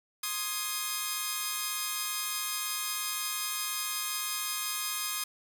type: chord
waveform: 5% pulse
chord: Ab major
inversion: first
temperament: equal with one note detuned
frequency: 1055 / 1244.5 / 1661.2 Hz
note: C6 / Eb6 / Ab6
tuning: +14 / 0 / 0 cents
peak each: -25 / -22 / -27 dBFS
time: 0.23-5.24 s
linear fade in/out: 5 ms
effects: none